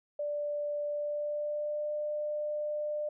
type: tone with pitch glide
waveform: sine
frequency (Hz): 587.3 to 598.3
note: D5 to D5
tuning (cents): 0 to +32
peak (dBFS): -31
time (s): 0.19-3.09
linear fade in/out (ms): 5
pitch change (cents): +32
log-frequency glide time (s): 0.86-1.93
effects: none